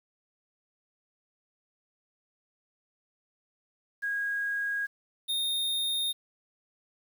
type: tone pair in turn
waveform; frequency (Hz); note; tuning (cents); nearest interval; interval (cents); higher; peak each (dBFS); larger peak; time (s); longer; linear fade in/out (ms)
sine / square; 1640 / 3682; G#6 / A#7; -22 / -22; octave + major second; 1400; second; -28; neither; 4.02-4.87 / 5.28-6.13; neither; 20
effects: 9-bit